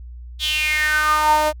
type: tone with high-pass filter sweep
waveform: sawtooth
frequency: 305.3 Hz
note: D#4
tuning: 33 cents flat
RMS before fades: -18 dBFS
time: 0.39-1.53 s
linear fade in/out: 50 ms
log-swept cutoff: 3500 to 660 Hz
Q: 7.4
effects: added 60 Hz sine -33 dBFS peak until 1.6 s